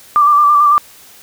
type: tone with vibrato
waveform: sine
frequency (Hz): 1176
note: D6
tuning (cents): +2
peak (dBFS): -6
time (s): 0.16-0.78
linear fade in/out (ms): 0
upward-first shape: square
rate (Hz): 9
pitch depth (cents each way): 28
effects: white hiss -41 dBFS RMS until 1.22 s